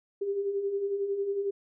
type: beating tone pair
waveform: sine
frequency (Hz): 388.9 / 399.9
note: G4 / G4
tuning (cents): -14 / +35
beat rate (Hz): 11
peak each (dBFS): -37 / -28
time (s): 0.21-1.51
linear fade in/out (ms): 10
effects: none